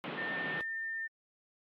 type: band-pass noise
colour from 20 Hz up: pink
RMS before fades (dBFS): -41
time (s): 0.04-0.61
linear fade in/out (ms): 0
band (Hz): 150 to 3400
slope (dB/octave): 48
type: tone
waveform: sine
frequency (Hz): 1804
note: A6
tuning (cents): +43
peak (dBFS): -35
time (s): 0.17-1.08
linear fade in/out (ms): 20
effects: AAC 48 kbps